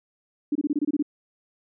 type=tone bursts; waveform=sine; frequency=293.7 Hz; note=D4; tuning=in tune; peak=-20 dBFS; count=9; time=0.52-1.026 s; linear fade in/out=5 ms; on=34 ms; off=25 ms; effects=none